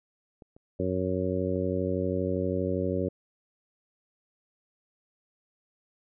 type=clicks; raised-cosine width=2 ms; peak=-34 / -38 / -32 / -34 dBFS; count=4; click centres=0.422 / 0.565 / 1.558 / 2.365 s
type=harmonic tone; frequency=92.5 Hz; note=F#2; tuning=in tune; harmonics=1 / 2 / 3 / 4 / 5 / 6; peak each=-33 / -33 / -33 / -33 / -33 / -33 dBFS; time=0.79-3.09 s; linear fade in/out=10 ms
effects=none